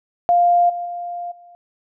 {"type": "tone with level steps", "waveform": "sine", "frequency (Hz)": 700, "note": "F5", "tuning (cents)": 4, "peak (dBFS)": [-11, -23, -25, -42], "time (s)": [0.29, 1.55], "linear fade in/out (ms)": 0, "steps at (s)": [0.69, 0.85, 1.31], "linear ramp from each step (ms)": 10, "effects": []}